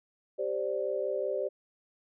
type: chord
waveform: sine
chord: G suspended fourth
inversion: none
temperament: just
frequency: 392 / 522.7 / 588 Hz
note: G4 / C5 / D5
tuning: 0 / -2 / +2 cents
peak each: -34 / -33 / -33 dBFS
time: 0.38-1.49 s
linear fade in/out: 20 ms
effects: none